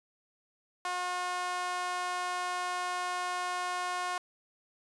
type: tone with high-pass filter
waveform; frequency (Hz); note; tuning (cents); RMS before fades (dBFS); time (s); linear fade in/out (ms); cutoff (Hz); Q
sawtooth; 360; F#4; -47; -34; 0.85-4.18; 2; 910; 2.6
effects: resampled to 24000 Hz